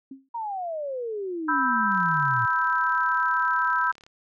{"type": "tone with exponential decay", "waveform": "sine", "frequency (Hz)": 268.7, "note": "C4", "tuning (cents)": 46, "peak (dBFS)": -34, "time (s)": [0.11, 0.29], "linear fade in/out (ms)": 5, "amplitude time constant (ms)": 39}
{"type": "exponential sweep", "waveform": "sine", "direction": "down", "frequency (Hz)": [955, 114.8], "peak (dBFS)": -28, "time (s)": [0.34, 2.46], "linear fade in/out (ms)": 10}
{"type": "chord", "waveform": "sine", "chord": "E minor", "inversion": "second", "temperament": "equal with one note detuned", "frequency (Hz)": [987.8, 1308.6, 1568], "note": ["B5", "E6", "G6"], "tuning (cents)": [0, -13, 0], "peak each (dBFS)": -25, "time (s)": [1.48, 3.92], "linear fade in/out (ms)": 10}
{"type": "click train", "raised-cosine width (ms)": 0.2, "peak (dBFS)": -33, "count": 78, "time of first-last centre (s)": [1.92, 4.065], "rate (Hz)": 35.9}
{"effects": []}